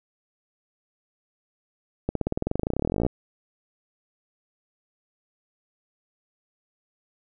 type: accelerating click train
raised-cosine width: 2 ms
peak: -11 dBFS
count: 30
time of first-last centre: 2.09-3.065 s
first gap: 63 ms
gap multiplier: 0.95
effects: none